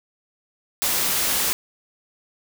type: band-stop noise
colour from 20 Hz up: white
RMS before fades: -22 dBFS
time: 0.82-1.53 s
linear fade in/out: 0 ms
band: 100 to 140 Hz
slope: 96 dB/octave
effects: none